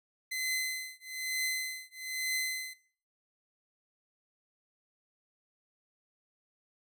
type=tone with tremolo; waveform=sawtooth; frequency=2044 Hz; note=C7; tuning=41 cents flat; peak=-25 dBFS; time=0.31-2.74 s; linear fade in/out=10 ms; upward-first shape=triangle; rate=1.1 Hz; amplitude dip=100%; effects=noise-tail reverb RT60 0.5 s tail -19 dB re dry